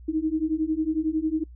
sine beating tone pair, 308.7 / 319.7 Hz, D#4 / D#4, -14 / +47 cents, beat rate 11 Hz, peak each -26 / -25 dBFS, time 0.08-1.44 s, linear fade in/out 10 ms, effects noise-tail reverb RT60 0.1 s tail -26 dB re dry + added 60 Hz sine -42 dBFS peak until 1.55 s

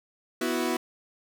sawtooth chord, B suspended fourth, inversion none, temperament equal, 246.9 / 329.6 / 370 Hz, B3 / E4 / F#4, 0 / 0 / 0 cents, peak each -26 dBFS, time 0.41-0.77 s, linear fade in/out 5 ms, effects none

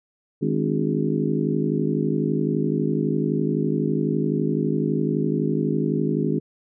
harmonic tone with a mistuned harmonic, 51.91 Hz, G#1, in tune, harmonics 3 / 4 / 5 / 6 / 7 / 8, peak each -25 / -26 / -27 / -28 / -28 / -29 dBFS, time 0.41-6.4 s, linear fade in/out 20 ms, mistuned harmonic 6, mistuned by -74 cents, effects none

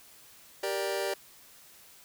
sawtooth chord, G minor, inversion none, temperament just, 392 / 470.4 / 588 Hz, G4 / Bb4 / D5, 0 / +16 / +2 cents, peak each -29 / -32 / -29 dBFS, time 0.63-1.14 s, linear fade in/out 5 ms, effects white hiss -55 dBFS RMS until 2.04 s

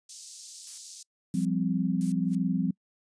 white band-pass noise, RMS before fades -46 dBFS, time 0.09-1.03 s, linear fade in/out 5 ms, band 4600 to 8300 Hz, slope 24 dB/octave
violet noise bursts, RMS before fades -40 dBFS, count 3, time 0.67-2.12 s, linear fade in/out 0 ms, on 110 ms, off 560 ms
sine chord, F suspended second, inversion none, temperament equal with one note detuned, 174.61 / 196 / 258.3 Hz, F3 / G3 / C4, 0 / 0 / -22 cents, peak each -28 / -29 / -30 dBFS, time 1.34-2.71 s, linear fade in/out 5 ms
blue noise with exponential growth, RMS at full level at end -43 dBFS, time 2.24-2.35 s, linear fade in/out 2 ms, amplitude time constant 23 ms
effects noise-tail reverb RT60 0.1 s tail -26 dB re dry + resampled to 22050 Hz

